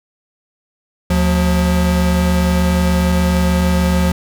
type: tone pair together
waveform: square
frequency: 75.18 / 178.8 Hz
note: D2 / F3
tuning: +41 / +41 cents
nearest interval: octave + minor third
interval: 1500 cents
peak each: -16 / -15 dBFS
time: 1.1-4.12 s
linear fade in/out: 5 ms
effects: none